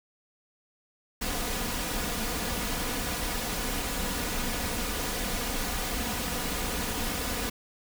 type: noise with comb filter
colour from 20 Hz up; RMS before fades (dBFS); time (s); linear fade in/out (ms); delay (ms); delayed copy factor
pink; -31; 1.21-7.5; 10; 4.1; +0.55
effects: none